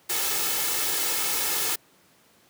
white noise with comb filter, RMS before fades -26 dBFS, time 0.09-1.76 s, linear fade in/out 10 ms, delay 2.3 ms, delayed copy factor +0.65, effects pink hiss -59 dBFS RMS until 2.49 s + high-pass 150 Hz 12 dB/octave

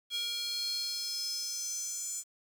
square tone with high-pass filter sweep, 471.1 Hz, A#4, 18 cents sharp, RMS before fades -36 dBFS, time 0.1-2.24 s, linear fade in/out 50 ms, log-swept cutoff 3400 to 7300 Hz, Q 6.2, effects 10-bit

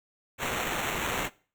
white noise with sample-and-hold, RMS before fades -31 dBFS, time 0.38-1.3 s, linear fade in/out 50 ms, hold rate 4900 Hz, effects noise-tail reverb RT60 0.4 s tail -21 dB re dry

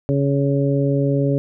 harmonic tone, 139.8 Hz, C#3, 15 cents sharp, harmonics 1 / 2 / 3 / 4, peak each -18 / -21 / -23 / -24 dBFS, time 0.09-1.38 s, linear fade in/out 0 ms, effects none

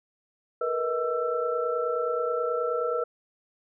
sine tone cluster, 454 / 483.4 / 634 / 1333 Hz, A#4 / B4 / D#5 / E6, -46 / -37 / +32 / +19 cents, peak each -34 / -27 / -33 / -31 dBFS, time 0.61-3.04 s, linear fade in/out 5 ms, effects none

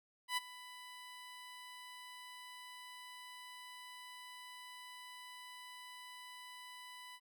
15% pulse tone with ADSR envelope, 995 Hz, B5, 13 cents sharp, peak -26 dBFS, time 0.28-7.2 s, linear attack 91 ms, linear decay 21 ms, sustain -18 dB, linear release 53 ms, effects none

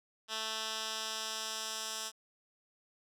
10% pulse tone with band-pass filter sweep, 220 Hz, A3, in tune, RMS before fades -39 dBFS, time 0.28-2.12 s, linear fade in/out 50 ms, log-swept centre 4000 to 6500 Hz, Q 1.1, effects none

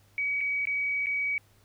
sine tone with dropouts, 2268 Hz, C#7, 39 cents sharp, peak -26 dBFS, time 0.18-1.38 s, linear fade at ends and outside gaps 1 ms, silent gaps 0.407-0.411 / 0.654-0.671 / 1.06-1.068 s, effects added 101 Hz sine -61 dBFS peak until 1.64 s + pink hiss -64 dBFS RMS until 1.64 s

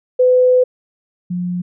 sine tone pair in turn, 504 / 178.19 Hz, B4 / F3, +35 / +35 cents, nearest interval octave + tritone, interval 1800 cents, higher first, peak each -8 / -18 dBFS, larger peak first, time 0.19-0.64 / 1.3-1.62 s, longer first, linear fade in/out 10 ms, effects none

